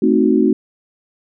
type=chord; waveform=sine; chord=A diminished seventh; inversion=none; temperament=equal; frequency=220 / 261.6 / 311.1 / 370 Hz; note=A3 / C4 / Eb4 / Gb4; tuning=0 / 0 / 0 / 0 cents; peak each=-16 dBFS; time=0.02-0.53 s; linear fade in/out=5 ms; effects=none